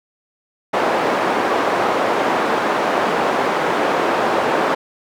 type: band-pass noise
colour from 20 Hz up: white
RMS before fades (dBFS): -18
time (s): 0.73-4.75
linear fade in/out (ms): 10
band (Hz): 310 to 940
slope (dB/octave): 12
effects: none